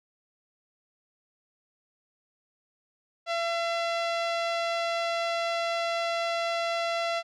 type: tone with low-pass filter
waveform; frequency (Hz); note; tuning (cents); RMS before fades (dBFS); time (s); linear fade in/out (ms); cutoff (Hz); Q
sawtooth; 676; E5; +43; -29; 3.26-7.23; 50; 4200; 1.2
effects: none